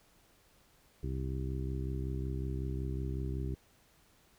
harmonic tone, 65.4 Hz, C2, in tune, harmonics 1 / 2 / 3 / 4 / 5 / 6, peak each -36 / -38 / -46 / -47 / -45 / -46 dBFS, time 1.03-3.55 s, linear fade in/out 5 ms, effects pink hiss -66 dBFS RMS until 4.38 s

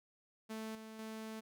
sawtooth tone with level steps, 220 Hz, A3, in tune, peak -38 / -45 / -40 dBFS, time 0.49-1.41 s, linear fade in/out 20 ms, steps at 0.75 / 0.99 s, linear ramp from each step 2 ms, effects none

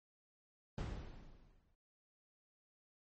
brown noise with exponential decay, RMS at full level -37 dBFS, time 0.78-1.75 s, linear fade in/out 1 ms, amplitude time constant 210 ms, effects low-pass 7000 Hz 12 dB/octave + MP3 32 kbps

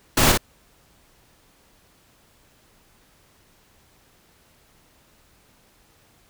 pink noise with echo, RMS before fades -17 dBFS, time 0.17-0.32 s, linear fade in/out 5 ms, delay 56 ms, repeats 1, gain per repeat -3 dB, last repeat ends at 0.376 s, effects pink hiss -58 dBFS RMS until 6.29 s

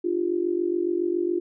sine tone with amplitude modulation, 349.2 Hz, F4, in tune, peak -18 dBFS, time 0.04-1.4 s, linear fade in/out 10 ms, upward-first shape sine, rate 47.2 Hz, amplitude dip 85%, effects none

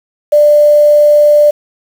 sine tone with quantisation, 592 Hz, D5, 14 cents sharp, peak -3 dBFS, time 0.32-1.51 s, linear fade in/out 10 ms, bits 5, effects none

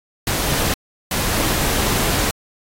pink noise bursts at uneven times, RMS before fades -20 dBFS, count 2, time 0.27-0.74 / 1.11-2.31 s, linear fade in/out 2 ms, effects AAC 48 kbps

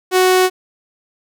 sawtooth tone, 370 Hz, F#4, in tune, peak -6 dBFS, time 0.11-0.5 s, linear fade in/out 50 ms, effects none

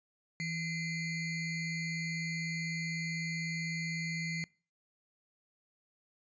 square ring-modulated tone, 1111 Hz, C#6, 4 cents sharp, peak -32 dBFS, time 0.4-4.44 s, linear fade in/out 0 ms, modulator 947 Hz, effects noise-tail reverb RT60 0.4 s tail -25 dB re dry + resampled to 16000 Hz

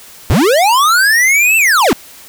square linear two-way sweep, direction up then down, 61.74 to 2699 to 200.6 Hz, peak -8 dBFS, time 0.3-1.93 s, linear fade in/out 0 ms, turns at 1.57 s, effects white hiss -37 dBFS RMS until 2.28 s

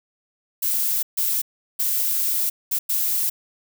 violet noise bursts at uneven times, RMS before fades -22 dBFS, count 5, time 0.62-1.03 / 1.17-1.42 / 1.79-2.5 / 2.71-2.79 / 2.89-3.3 s, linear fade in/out 10 ms, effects none

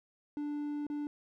triangle tone with dropouts, 293.7 Hz, D4, in tune, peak -32 dBFS, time 0.37-1.07 s, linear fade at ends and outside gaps 1 ms, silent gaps 0.867-0.9 s, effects none

